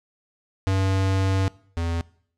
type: tone pair in turn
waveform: square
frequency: 95.9 / 84.08 Hz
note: G2 / E2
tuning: -37 / +35 cents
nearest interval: major second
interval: 228 cents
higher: first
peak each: -20 / -24 dBFS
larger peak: first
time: 0.67-1.48 / 1.77-2.01 s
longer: first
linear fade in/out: 0 ms
effects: noise-tail reverb RT60 0.6 s tail -22 dB re dry + low-pass 7000 Hz 12 dB/octave